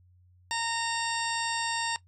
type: harmonic tone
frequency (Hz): 921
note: A#5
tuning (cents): -21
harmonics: 1 / 2 / 3 / 4 / 5 / 6 / 8 / 9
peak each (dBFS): -32 / -35 / -37 / -38 / -39 / -40 / -41 / -42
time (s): 0.51-1.96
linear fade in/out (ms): 0
effects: noise-tail reverb RT60 0.1 s tail -17 dB re dry + added 90 Hz sine -57 dBFS peak until 2.07 s